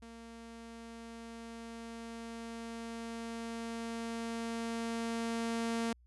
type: tone with level ramp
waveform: sawtooth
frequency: 230 Hz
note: A#3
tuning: 23 cents flat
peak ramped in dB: -45 to -28 dBFS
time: 0.02-5.93 s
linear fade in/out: 5 ms
effects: added 60 Hz sine -60 dBFS peak until 6.06 s + resampled to 24000 Hz